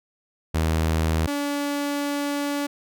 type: tone pair in turn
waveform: sawtooth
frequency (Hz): 80.1 / 286.8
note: E2 / D4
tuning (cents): -49 / -41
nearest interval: octave + minor seventh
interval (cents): 2208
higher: second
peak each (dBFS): -16 / -20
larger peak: first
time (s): 0.54-1.27 / 1.27-2.67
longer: second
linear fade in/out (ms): 10
effects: none